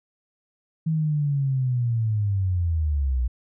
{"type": "linear sweep", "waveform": "sine", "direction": "down", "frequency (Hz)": [161.9, 58.8], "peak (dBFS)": -20, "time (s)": [0.86, 3.28], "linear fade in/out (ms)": 10, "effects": []}